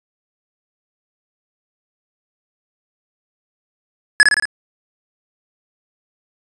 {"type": "tone with echo", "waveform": "square", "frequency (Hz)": 1700, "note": "G#6", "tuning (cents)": 40, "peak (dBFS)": -6, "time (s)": [4.2, 4.23], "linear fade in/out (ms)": 0, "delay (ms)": 56, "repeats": 4, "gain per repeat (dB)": -3, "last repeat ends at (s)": 4.454, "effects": ["resampled to 22050 Hz"]}